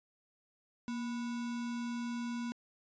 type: tone with sample-and-hold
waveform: sine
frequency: 236.2 Hz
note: A#3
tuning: 23 cents sharp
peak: -35 dBFS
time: 0.88-2.52 s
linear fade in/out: 0 ms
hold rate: 1225 Hz
effects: resampled to 16000 Hz